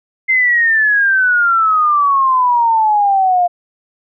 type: exponential sweep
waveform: sine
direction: down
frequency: 2093 to 698.5 Hz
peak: -9 dBFS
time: 0.28-3.48 s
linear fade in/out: 20 ms
effects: none